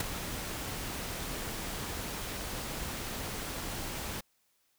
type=noise with ADSR envelope; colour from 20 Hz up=pink; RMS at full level=-27 dBFS; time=0-4.21 s; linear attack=5 ms; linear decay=10 ms; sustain=-11 dB; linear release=11 ms; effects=white hiss -73 dBFS RMS until 4.78 s